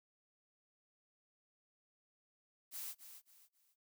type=noise with echo; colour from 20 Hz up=blue; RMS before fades=-45 dBFS; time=2.71-2.95 s; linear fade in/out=50 ms; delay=270 ms; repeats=3; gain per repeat=-10 dB; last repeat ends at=3.76 s; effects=noise-tail reverb RT60 0.3 s tail -24 dB re dry